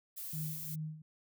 violet noise, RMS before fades -43 dBFS, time 0.16-0.76 s, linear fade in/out 20 ms
sine tone with tremolo, 155.56 Hz, D#3, in tune, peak -36 dBFS, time 0.33-1.02 s, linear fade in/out 5 ms, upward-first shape sine, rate 2.6 Hz, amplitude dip 80%
effects none

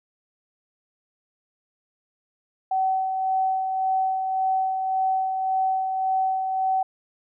sine tone with tremolo, 760 Hz, F#5, 46 cents sharp, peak -19 dBFS, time 2.71-6.83 s, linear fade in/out 5 ms, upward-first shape sine, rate 1.8 Hz, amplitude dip 40%, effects none

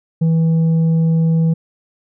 sine tone with tanh clipping, 163 Hz, E3, 19 cents flat, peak -12 dBFS, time 0.21-1.54 s, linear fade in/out 10 ms, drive 4 dB, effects none

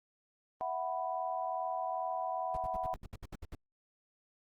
sine chord, E suspended second, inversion none, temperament just, 659.3 / 741.7 / 988.9 Hz, E5 / F#5 / B5, 0 / +4 / +2 cents, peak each -39 / -36 / -39 dBFS, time 0.61-2.94 s, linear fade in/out 0 ms
brown noise bursts, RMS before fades -43 dBFS, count 11, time 2.54-3.55 s, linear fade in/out 2 ms, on 30 ms, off 68 ms
effects Opus 32 kbps

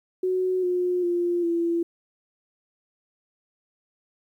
sine tone with pitch steps, 370 / 359.3 / 348.8 / 338.7 Hz, F#4 / F4 / F4 / E4, 0 / +49 / -2 / +47 cents, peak -21 dBFS, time 0.23-1.83 s, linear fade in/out 5 ms, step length 400 ms, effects 10-bit

